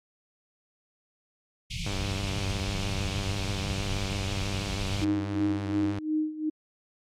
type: band-stop noise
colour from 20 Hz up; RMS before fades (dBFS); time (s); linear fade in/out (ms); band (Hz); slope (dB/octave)
pink; -32; 1.7-5.05; 10; 180 to 2200; 96
type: tone with vibrato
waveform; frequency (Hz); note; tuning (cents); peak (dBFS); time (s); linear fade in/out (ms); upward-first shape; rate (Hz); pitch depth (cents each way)
sawtooth; 98; G2; 0; -27; 1.86-5.99; 5; square; 6.2; 34
type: tone with tremolo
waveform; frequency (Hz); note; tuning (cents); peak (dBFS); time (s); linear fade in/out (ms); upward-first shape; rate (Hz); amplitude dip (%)
sine; 309.2; D#4; -11; -23; 5.01-6.5; 10; sine; 2.8; 80
effects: low-pass 5000 Hz 12 dB/octave + AAC 64 kbps